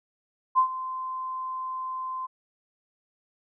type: tone with ADSR envelope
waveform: sine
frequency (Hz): 1036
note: C6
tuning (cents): -17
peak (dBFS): -15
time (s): 0.55-2.27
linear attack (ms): 33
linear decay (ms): 92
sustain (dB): -15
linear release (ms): 18
effects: none